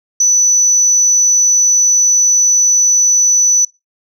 sine tone, 5970 Hz, F#8, 15 cents sharp, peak -6 dBFS, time 0.2-3.65 s, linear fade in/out 5 ms, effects noise-tail reverb RT60 0.2 s tail -20 dB re dry + tanh soft clip ceiling -4 dBFS

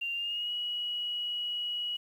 sine tone with pitch glide, 2781 to 2914 Hz, F7 to F#7, -8 to -27 cents, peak -31 dBFS, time 0.01-1.97 s, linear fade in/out 10 ms, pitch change +81 cents, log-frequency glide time 0.14-0.51 s, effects 10-bit

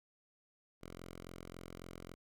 5% pulse tone, 43.65 Hz, F1, in tune, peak -37 dBFS, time 0.81-2.15 s, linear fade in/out 20 ms, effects none

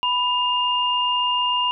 sine tone pair together, 989 / 2816 Hz, B5 / F7, +2 / +14 cents, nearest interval octave + tritone, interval 1812 cents, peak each -21 dBFS, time 0.03-1.71 s, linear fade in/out 0 ms, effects none

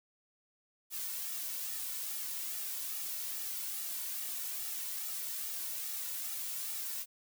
blue noise with flanger, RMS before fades -39 dBFS, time 0.9-7.06 s, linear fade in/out 50 ms, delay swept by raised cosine 1.9 to 2.49 ms, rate 2.4 Hz, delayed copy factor -0.55, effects none

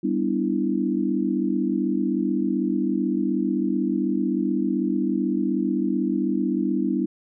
sine chord, E minor seventh, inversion first, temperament equal, 196 / 246.9 / 293.7 / 329.6 Hz, G3 / B3 / D4 / E4, 0 / 0 / 0 / 0 cents, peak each -26 dBFS, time 0.03-7.06 s, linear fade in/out 10 ms, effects none

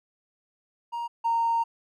triangle tone pair in turn, 940 / 923.3 Hz, A#5 / A#5, +14 / -17 cents, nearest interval unison, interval 31 cents, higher first, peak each -27 / -18 dBFS, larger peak second, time 0.92-1.08 / 1.24-1.64 s, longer second, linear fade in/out 20 ms, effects tanh soft clip ceiling -19 dBFS

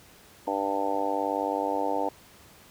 harmonic tone, 99 Hz, G2, 18 cents sharp, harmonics 3 / 4 / 5 / 6 / 7 / 8 / 9, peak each -33 / -38 / -32 / -34 / -34 / -33 / -31 dBFS, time 0.47-2.09 s, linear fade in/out 5 ms, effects pink hiss -53 dBFS RMS until 2.7 s + high-pass 60 Hz 12 dB/octave

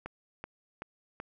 click train, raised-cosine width 0.5 ms, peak -24 dBFS, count 4, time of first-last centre 0.06-1.201 s, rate 2.63 Hz, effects none

